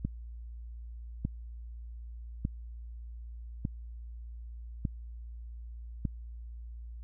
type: click train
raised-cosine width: 5 ms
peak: -18 dBFS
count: 6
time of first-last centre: 0.05-6.052 s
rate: 0.833 Hz
effects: added 58 Hz sine -41 dBFS peak until 7.03 s